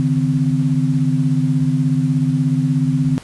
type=tone cluster; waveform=sine; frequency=140.2 / 156.8 / 257.2 Hz; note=C#3 / D#3 / C4; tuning=+20 / +14 / -30 cents; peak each=-18 dBFS; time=0-3.18 s; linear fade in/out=0 ms; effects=pink hiss -41 dBFS RMS until 3.23 s + resampled to 24000 Hz